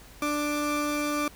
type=tone pair together; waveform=30% pulse; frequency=294.5 / 1180 Hz; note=D4 / D6; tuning=+5 / +8 cents; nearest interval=2 octaves; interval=2403 cents; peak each=-25 / -28 dBFS; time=0.22-1.28 s; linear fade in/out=2 ms; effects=added 50 Hz sine -51 dBFS peak until 1.35 s + pink hiss -51 dBFS RMS until 1.35 s